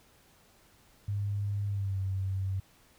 sine tone with pitch glide, 101.5 to 95.8 Hz, G#2 to G2, -39 to -39 cents, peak -29 dBFS, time 1.08-2.6 s, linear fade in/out 5 ms, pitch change -100 cents, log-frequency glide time 1.67-1.99 s, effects pink hiss -62 dBFS RMS until 2.98 s

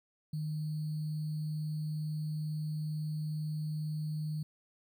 sine tone with sample-and-hold, 153.7 Hz, D#3, 21 cents flat, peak -33 dBFS, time 0.33-4.43 s, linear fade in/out 5 ms, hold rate 4410 Hz, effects none

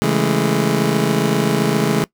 25% pulse chord, A major seventh, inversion first, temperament just, 137.5 / 165 / 206.2 / 220 Hz, C#3 / E3 / G#3 / A3, -14 / +2 / -12 / 0 cents, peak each -17 dBFS, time 0.02-2.04 s, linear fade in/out 0 ms, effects noise-tail reverb RT60 0.1 s tail -21 dB re dry

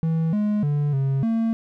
triangle tone with pitch steps, 162.4 / 209.4 / 146.1 / 135.8 / 226.5 Hz, E3 / G#3 / D3 / C#3 / A#3, -26 / +15 / -9 / -35 / -50 cents, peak -17 dBFS, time 0.03-1.53 s, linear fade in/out 0 ms, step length 300 ms, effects none

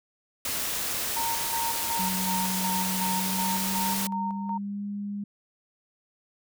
white noise, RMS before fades -30 dBFS, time 0.45-4.07 s, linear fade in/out 2 ms
sine tone with tremolo, 921 Hz, A#5, 21 cents flat, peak -28 dBFS, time 1.16-4.58 s, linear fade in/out 10 ms, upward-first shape square, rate 2.7 Hz, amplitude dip 60%
sine tone with pitch glide, 187.4 to 203.2 Hz, F#3 to G#3, +22 to -38 cents, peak -30 dBFS, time 1.99-5.24 s, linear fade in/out 5 ms, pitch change +140 cents, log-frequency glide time 3.14-4.85 s
effects none

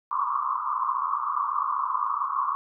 white band-pass noise, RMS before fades -27 dBFS, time 0.11-2.55 s, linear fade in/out 0 ms, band 1000 to 1200 Hz, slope 96 dB/octave, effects none

